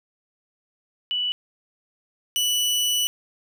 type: tone pair in turn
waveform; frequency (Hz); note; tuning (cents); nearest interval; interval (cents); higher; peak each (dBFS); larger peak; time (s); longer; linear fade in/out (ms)
sine / sawtooth; 2960 / 2960; F#7 / F#7; 0 / 0; unison; 0; neither; -22 / -17; second; 1.11-1.32 / 2.36-3.07; second; 0
effects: none